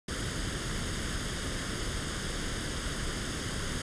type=noise with comb filter; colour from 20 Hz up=pink; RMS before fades=-34 dBFS; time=0.08-3.82 s; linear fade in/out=5 ms; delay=0.6 ms; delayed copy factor=+0.6; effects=resampled to 22050 Hz